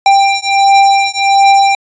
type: beating tone pair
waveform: square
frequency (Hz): 789 / 790.4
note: G5 / G5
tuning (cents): +11 / +14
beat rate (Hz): 1.4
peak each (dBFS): -10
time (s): 0.06-1.75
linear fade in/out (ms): 2
effects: resampled to 16000 Hz